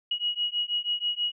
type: beating tone pair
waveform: sine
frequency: 2900 / 2906.2 Hz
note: F#7 / F#7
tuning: -35 / -32 cents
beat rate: 6.2 Hz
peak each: -29 dBFS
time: 0.11-1.32 s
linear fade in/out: 5 ms
effects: none